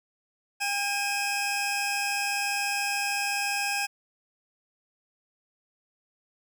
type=tone pair together; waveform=20% pulse; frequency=806 / 2559 Hz; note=G5 / D#7; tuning=+48 / +48 cents; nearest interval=octave + minor sixth; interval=2000 cents; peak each=-24 / -25 dBFS; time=0.6-3.87 s; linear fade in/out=20 ms; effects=none